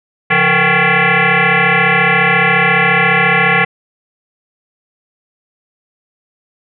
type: tone with frequency modulation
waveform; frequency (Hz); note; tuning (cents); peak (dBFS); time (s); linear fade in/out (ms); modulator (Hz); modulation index
sine; 173.2; F3; -14; -8; 0.3-3.65; 10; 312; 7.6
effects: none